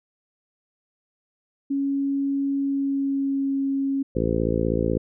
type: tone with pitch glide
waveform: sine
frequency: 277.2 to 273.5 Hz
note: C#4 to C#4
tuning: 0 to -23 cents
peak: -21 dBFS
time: 1.7-4.03 s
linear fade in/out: 10 ms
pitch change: -23 cents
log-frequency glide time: 2.56-3.59 s
type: harmonic tone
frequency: 56.1 Hz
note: A1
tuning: 34 cents sharp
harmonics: 1 / 2 / 3 / 4 / 5 / 6 / 7 / 8 / 9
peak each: -29 / -29 / -29 / -29 / -29 / -29 / -29 / -29 / -29 dBFS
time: 4.15-4.98 s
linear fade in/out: 10 ms
effects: none